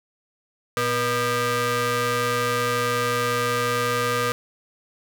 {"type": "ring-modulated tone", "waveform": "sawtooth", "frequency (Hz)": 365.4, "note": "F#4", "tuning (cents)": -22, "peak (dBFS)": -14, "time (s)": [0.77, 4.32], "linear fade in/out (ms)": 0, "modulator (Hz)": 848, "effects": []}